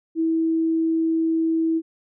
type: tone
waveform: sine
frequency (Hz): 325.1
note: E4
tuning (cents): -24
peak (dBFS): -18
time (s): 0.15-1.82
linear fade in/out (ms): 50
effects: none